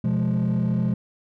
triangle chord, F diminished, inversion second, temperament just, 125.72 / 174.61 / 209.5 Hz, Cb3 / F3 / Ab3, +31 / 0 / +15 cents, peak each -21 dBFS, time 0.04-0.94 s, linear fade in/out 5 ms, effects tanh soft clip ceiling -15 dBFS

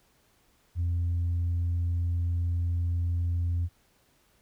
sine tone, 86.2 Hz, F2, 22 cents flat, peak -23 dBFS, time 0.75-3.69 s, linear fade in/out 50 ms, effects tanh soft clip ceiling -23 dBFS + pink hiss -66 dBFS RMS until 4.41 s

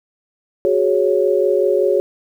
sine chord, F# suspended second, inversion none, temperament equal, 370 / 415.3 / 554.4 Hz, F#4 / G#4 / C#5, 0 / 0 / 0 cents, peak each -17 dBFS, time 0.65-2 s, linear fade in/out 0 ms, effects 8-bit

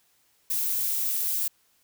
violet noise, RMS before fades -27 dBFS, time 0.5-1.48 s, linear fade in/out 5 ms, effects white hiss -66 dBFS RMS until 1.83 s

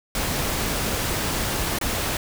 pink noise with dropouts, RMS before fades -25 dBFS, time 0.15-2.17 s, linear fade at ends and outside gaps 2 ms, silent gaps 1.787-1.812 s, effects none

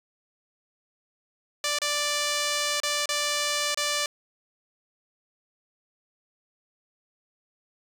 5% pulse tone with dropouts, 587.3 Hz, D5, in tune, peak -13 dBFS, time 1.64-4.06 s, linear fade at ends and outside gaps 2 ms, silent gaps 1.787-1.817 / 2.802-2.833 / 3.058-3.09 / 3.746-3.773 s, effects resampled to 32000 Hz + 8-bit

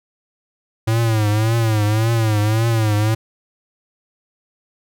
square tone with vibrato, 110 Hz, A2, in tune, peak -15 dBFS, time 0.87-3.15 s, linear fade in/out 10 ms, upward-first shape triangle, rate 1.8 Hz, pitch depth 110 cents each way, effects none

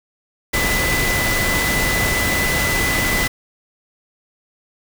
sine tone in noise, 2000 Hz, B6, 21 cents sharp, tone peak -20 dBFS, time 0.53-3.28 s, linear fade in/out 10 ms, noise pink, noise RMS -20 dBFS, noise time 0.53-3.28 s, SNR -3 dB, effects none

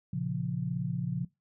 sine chord, Bb minor, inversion none, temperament equal, 116.54 / 138.59 / 174.61 Hz, Bb2 / Db3 / F3, 0 / 0 / 0 cents, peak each -37 / -33 / -33 dBFS, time 0.13-1.25 s, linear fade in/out 5 ms, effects noise-tail reverb RT60 0.2 s tail -21 dB re dry

